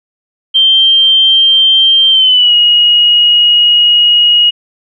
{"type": "tone with pitch glide", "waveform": "sine", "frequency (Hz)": [3151, 2889], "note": ["G7", "F#7"], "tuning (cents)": [8, -42], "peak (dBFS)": -4, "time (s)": [0.54, 4.51], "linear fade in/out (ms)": 20, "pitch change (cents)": -150, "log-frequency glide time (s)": [2.1, 2.54], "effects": []}